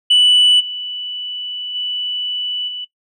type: tone with level steps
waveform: sine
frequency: 2969 Hz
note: F#7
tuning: 5 cents sharp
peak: -6 / -23 / -19 / -24 dBFS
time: 0.1-2.85 s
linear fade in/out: 10 ms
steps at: 0.59 / 1.74 / 2.67 s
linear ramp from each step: 20 ms
effects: noise-tail reverb RT60 0.1 s tail -19 dB re dry + tanh soft clip ceiling -6 dBFS